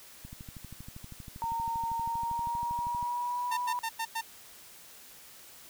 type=click train; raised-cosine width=5 ms; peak=-32 dBFS; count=36; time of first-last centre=0.25-3.028 s; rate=12.6 Hz
type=tone with pitch glide; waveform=sine; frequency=920 to 980.4 Hz; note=A#5 to B5; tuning=-23 to -13 cents; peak=-30 dBFS; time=1.42-3.79 s; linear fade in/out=0 ms; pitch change=+110 cents; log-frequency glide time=1.99-3.49 s
type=tone bursts; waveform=sawtooth; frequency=906 Hz; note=A#5; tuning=50 cents flat; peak=-27 dBFS; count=5; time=3.51-4.213 s; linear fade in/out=10 ms; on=63 ms; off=97 ms
effects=white hiss -52 dBFS RMS until 5.69 s